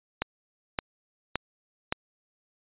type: click train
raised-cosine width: 0.3 ms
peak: -10 dBFS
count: 4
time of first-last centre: 0.22-1.925 s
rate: 1.76 Hz
effects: resampled to 8000 Hz